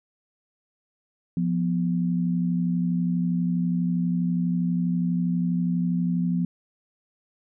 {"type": "tone pair together", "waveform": "sine", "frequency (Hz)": [174.58, 246.9], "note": ["F3", "B3"], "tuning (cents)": [0, 0], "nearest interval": "tritone", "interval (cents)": 600, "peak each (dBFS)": [-22, -28], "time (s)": [1.37, 6.45], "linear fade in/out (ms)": 2, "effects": []}